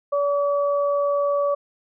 sine tone pair together, 572 / 1143 Hz, D5 / D6, -46 / -47 cents, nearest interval octave, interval 1199 cents, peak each -19 / -26 dBFS, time 0.12-1.55 s, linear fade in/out 10 ms, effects none

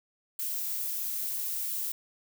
violet noise, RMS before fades -33 dBFS, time 0.39-1.92 s, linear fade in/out 2 ms, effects none

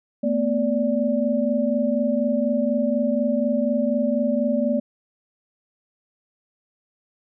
sine tone cluster, 224.4 / 248.5 / 582 Hz, A3 / B3 / D5, +34 / +11 / -16 cents, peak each -23 dBFS, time 0.23-4.8 s, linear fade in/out 10 ms, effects none

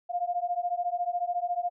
sine beating tone pair, 698.5 / 712.5 Hz, F5 / F5, 0 / +34 cents, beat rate 14 Hz, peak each -30 dBFS, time 0.09-1.7 s, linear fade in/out 20 ms, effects none

